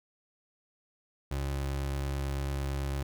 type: tone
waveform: 30% pulse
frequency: 69 Hz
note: C#2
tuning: 7 cents flat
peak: -28 dBFS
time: 1.31-3.03 s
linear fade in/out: 5 ms
effects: none